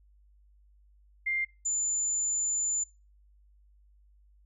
sine tone pair in turn, 2100 / 7064 Hz, C7 / A8, +6 / +6 cents, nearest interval octave + major sixth, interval 2100 cents, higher second, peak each -27 dBFS, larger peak neither, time 1.26-1.45 / 1.65-2.84 s, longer second, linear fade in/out 10 ms, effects noise-tail reverb RT60 0.3 s tail -24 dB re dry + added 50 Hz sine -58 dBFS peak until 4.45 s

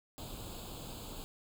pink noise with comb filter, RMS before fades -45 dBFS, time 0.18-1.24 s, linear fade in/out 0 ms, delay 0.26 ms, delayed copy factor +0.85, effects none

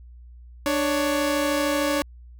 sawtooth tone pair together, 295.6 / 558 Hz, D4 / C#5, +11 / +11 cents, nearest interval major seventh, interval 1100 cents, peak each -20 dBFS, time 0.66-2.02 s, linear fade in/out 0 ms, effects added 60 Hz sine -42 dBFS peak until 2.39 s

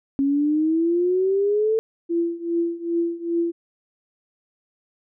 sine exponential sweep, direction up, 272.4 to 448.8 Hz, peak -17 dBFS, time 0.19-1.79 s, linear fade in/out 0 ms
sine tone with tremolo, 338.9 Hz, E4, 48 cents sharp, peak -17 dBFS, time 2.09-3.52 s, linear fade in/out 20 ms, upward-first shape triangle, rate 2.5 Hz, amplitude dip 90%
effects none

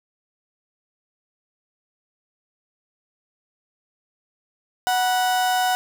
35% pulse tone pair together, 740 / 969.7 Hz, F#5 / B5, 0 / -32 cents, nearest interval perfect fourth, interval 468 cents, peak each -17 / -29 dBFS, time 4.87-5.75 s, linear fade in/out 0 ms, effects none

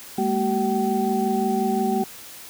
sine tone cluster, 203.6 / 229.3 / 381.1 / 765 Hz, G#3 / A#3 / G4 / G5, -34 / -28 / -49 / -42 cents, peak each -25 dBFS, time 0.18-2.04 s, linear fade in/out 5 ms, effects white hiss -41 dBFS RMS until 2.49 s

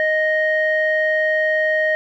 square tone with low-pass filter, 622.3 Hz, D#5, in tune, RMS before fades -18 dBFS, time 0-1.95 s, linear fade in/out 0 ms, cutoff 1700 Hz, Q 5.6, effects none

